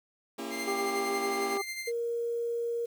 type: chord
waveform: sawtooth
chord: A# diminished seventh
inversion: none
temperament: just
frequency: 233.1 / 279.7 / 335.6 / 402.8 Hz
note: A#3 / C#4 / E4 / G4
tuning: 0 / +16 / +31 / +47 cents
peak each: -37 dBFS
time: 0.38-1.58 s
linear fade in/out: 10 ms
type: tone with tremolo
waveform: sawtooth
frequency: 2093 Hz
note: C7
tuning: in tune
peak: -30 dBFS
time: 0.5-1.92 s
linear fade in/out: 50 ms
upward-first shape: sine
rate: 11 Hz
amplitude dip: 50%
type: harmonic tone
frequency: 395.9 Hz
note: G4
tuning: 17 cents sharp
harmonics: 1 / 2 / 3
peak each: -32 / -35 / -37 dBFS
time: 0.67-1.62 s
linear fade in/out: 10 ms
type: tone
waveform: sine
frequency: 469.4 Hz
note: A#4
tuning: 12 cents sharp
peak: -29 dBFS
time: 1.87-2.86 s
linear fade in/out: 10 ms
effects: 9-bit